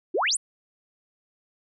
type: exponential sweep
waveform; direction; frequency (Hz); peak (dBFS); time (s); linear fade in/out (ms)
sine; up; 305.9 to 10700; -21; 0.14-0.37; 10
effects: none